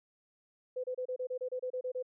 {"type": "tone bursts", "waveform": "sine", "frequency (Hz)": 506, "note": "B4", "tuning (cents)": 42, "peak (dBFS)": -33, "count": 12, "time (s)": [0.76, 2.027], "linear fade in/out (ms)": 10, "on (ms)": 79, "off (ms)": 29, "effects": []}